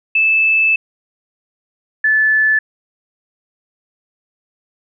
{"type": "tone pair in turn", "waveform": "sine", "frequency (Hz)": [2626, 1739.5], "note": ["E7", "A6"], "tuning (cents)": [-7, -20], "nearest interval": "perfect fifth", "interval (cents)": 713, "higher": "first", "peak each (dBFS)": -10, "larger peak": "neither", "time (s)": [[0.15, 0.76], [2.04, 2.59]], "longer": "first", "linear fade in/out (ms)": 5, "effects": []}